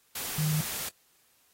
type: tone in noise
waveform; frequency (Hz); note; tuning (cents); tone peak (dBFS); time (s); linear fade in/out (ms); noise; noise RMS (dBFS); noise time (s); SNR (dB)
sine; 154; D#3; -17; -25; 0.38-0.61; 5; white; -35; 0.15-0.89; +7
effects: white hiss -66 dBFS RMS until 1.53 s + AAC 48 kbps